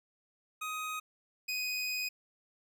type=tone pair in turn; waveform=25% pulse; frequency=1254 / 2499 Hz; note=D#6 / D#7; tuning=+13 / +7 cents; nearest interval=octave; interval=1194 cents; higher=second; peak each=-32 / -29 dBFS; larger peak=second; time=0.61-1 / 1.48-2.09 s; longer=second; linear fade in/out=10 ms; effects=none